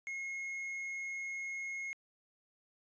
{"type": "tone with tanh clipping", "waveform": "sine", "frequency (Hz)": 2161, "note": "C#7", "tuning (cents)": -45, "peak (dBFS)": -39, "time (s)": [0.07, 1.93], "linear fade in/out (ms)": 0, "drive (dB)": 5, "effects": ["resampled to 16000 Hz"]}